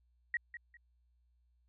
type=tone with echo; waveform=sine; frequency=1900 Hz; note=A#6; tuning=33 cents sharp; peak=-30 dBFS; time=0.34-0.37 s; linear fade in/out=2 ms; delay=200 ms; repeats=2; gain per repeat=-12 dB; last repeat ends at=0.77 s; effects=added 60 Hz sine -69 dBFS peak until 1.68 s